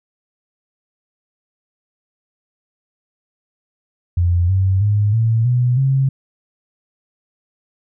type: tone with pitch steps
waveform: sine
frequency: 87.31 / 95.21 / 103.83 / 113.23 / 123.47 / 134.65 Hz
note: F2 / G2 / G#2 / A#2 / B2 / C#3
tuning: 0 / -50 / 0 / -50 / 0 / -50 cents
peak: -12 dBFS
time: 4.17-6.09 s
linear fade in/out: 5 ms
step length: 320 ms
effects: none